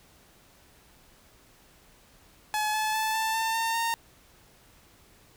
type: tone with pitch steps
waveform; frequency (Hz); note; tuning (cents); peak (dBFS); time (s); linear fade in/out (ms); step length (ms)
sawtooth; 852 / 862.9 / 873.9 / 885.1 / 896.4 / 907.9 / 919.5; G#5 / A5 / A5 / A5 / A5 / A#5 / A#5; +44 / -34 / -12 / +10 / +32 / -46 / -24; -22; 2.54-3.94; 0; 200
effects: pink hiss -58 dBFS RMS until 5.36 s